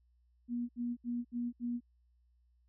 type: tone bursts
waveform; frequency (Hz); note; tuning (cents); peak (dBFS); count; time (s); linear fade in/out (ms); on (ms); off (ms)
sine; 240.2; B3; -48; -33; 5; 0.48-1.806; 50; 210; 69
effects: added 60 Hz sine -67 dBFS peak until 2.68 s